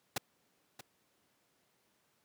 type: noise with echo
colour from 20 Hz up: pink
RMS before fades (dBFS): -33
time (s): 0.16-0.18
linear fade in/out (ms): 5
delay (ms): 630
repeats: 1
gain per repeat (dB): -14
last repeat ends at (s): 0.81
effects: pink hiss -74 dBFS RMS until 2.24 s + high-pass 150 Hz 12 dB/octave

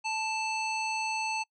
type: harmonic tone with a mistuned harmonic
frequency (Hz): 880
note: A5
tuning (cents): 0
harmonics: 1 / 3 / 5 / 7 / 9 / 10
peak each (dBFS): -32 / -33 / -40 / -43 / -49 / -55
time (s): 0.04-1.44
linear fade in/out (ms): 20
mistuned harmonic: 10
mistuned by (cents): -47
effects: noise-tail reverb RT60 0.1 s tail -26 dB re dry

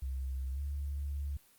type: tone with pitch glide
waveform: sine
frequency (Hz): 65.9 to 71.04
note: C2 to C#2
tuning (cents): +13 to +43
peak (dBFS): -34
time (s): 0.02-1.37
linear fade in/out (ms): 5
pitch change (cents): +130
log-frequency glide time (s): 0.53-0.6
effects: white hiss -64 dBFS RMS until 1.58 s + Opus 24 kbps

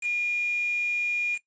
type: tone with quantisation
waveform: sine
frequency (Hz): 2425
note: D#7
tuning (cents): -45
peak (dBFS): -24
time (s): 0.01-1.39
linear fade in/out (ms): 50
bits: 6
effects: noise-tail reverb RT60 0.1 s tail -17 dB re dry + resampled to 16000 Hz

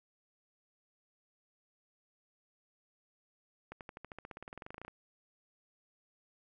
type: accelerating click train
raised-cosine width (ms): 0.5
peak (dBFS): -30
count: 22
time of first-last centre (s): 3.72-4.881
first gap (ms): 88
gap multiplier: 0.95
effects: none

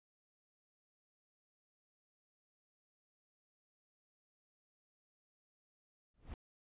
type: noise with exponential growth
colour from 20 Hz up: brown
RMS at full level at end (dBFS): -41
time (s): 6.14-6.34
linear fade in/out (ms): 2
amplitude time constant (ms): 42
effects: resampled to 8000 Hz

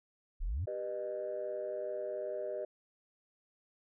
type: exponential sweep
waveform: sine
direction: up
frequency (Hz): 30.87 to 110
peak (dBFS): -31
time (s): 0.4-0.66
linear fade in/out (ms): 20
type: chord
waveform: sine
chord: G augmented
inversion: none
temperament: just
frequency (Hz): 392 / 490 / 612.5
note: G4 / B4 / D#5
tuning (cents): 0 / -14 / -27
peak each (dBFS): -41 / -41 / -37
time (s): 0.67-2.65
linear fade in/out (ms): 5
effects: tanh soft clip ceiling -29 dBFS

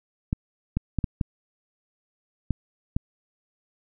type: clicks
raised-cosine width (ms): 5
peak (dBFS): -11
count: 7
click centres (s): 0.329 / 0.77 / 0.987 / 1.042 / 1.212 / 2.507 / 2.965
effects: none

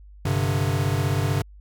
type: chord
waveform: square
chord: G suspended fourth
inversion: none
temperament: equal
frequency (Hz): 98 / 130.81 / 146.83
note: G2 / C3 / D3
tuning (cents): 0 / 0 / 0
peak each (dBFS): -25 / -26 / -27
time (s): 0.25-1.42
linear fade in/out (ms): 5
effects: added 50 Hz sine -43 dBFS peak until 1.6 s

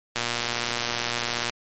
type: click train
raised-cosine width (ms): 0.2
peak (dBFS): -8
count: 160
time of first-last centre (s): 0.16-1.496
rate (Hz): 119
effects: MP3 32 kbps

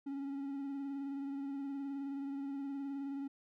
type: tone with vibrato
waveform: triangle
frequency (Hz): 277.2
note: C#4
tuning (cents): 0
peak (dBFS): -36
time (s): 0.06-3.28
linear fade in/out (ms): 10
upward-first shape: triangle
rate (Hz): 19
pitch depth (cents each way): 37
effects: none

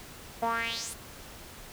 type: tone with band-pass filter sweep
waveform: sawtooth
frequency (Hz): 229.6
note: A#3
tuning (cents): -26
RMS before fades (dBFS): -32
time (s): 0.42-0.94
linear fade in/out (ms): 10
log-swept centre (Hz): 690 to 11000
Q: 4.3
effects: pink hiss -47 dBFS RMS until 1.72 s

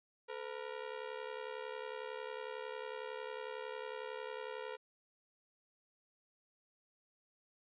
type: ring-modulated tone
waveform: sawtooth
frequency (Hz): 471.5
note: A#4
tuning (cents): +20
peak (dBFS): -35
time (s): 0.28-4.77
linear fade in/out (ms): 20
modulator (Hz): 35.5
effects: resampled to 8000 Hz

